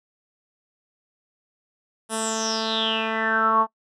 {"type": "tone with low-pass filter sweep", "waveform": "10% pulse", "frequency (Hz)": 222, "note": "A3", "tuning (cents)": 16, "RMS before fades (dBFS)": -23, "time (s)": [2.09, 3.67], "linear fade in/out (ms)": 50, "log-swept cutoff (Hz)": [10000, 980], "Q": 9.4, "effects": ["noise-tail reverb RT60 0.1 s tail -23 dB re dry"]}